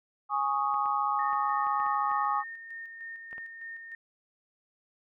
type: chord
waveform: sine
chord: Ab suspended fourth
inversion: none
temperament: equal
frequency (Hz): 830.6 / 1108.7 / 1244.5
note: Ab5 / Db6 / Eb6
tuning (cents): 0 / 0 / 0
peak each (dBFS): -30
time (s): 0.29-2.44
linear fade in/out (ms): 50
type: clicks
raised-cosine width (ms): 0.5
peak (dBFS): -33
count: 9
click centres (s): 0.742 / 0.859 / 1.331 / 1.669 / 1.801 / 1.864 / 2.115 / 3.329 / 3.381
type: tone with tremolo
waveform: sine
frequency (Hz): 1829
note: A#6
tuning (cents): -33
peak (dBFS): -38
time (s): 1.19-3.95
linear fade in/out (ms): 2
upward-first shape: square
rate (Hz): 3.3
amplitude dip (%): 40
effects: none